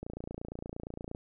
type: click train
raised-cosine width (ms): 2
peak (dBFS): -26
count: 33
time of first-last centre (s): 0.03-1.149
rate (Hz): 28.6
effects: none